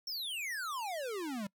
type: exponential sweep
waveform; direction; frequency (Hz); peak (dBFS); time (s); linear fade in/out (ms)
square; down; 5588 to 190; -37; 0.07-1.47; 5
effects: noise-tail reverb RT60 0.1 s tail -24 dB re dry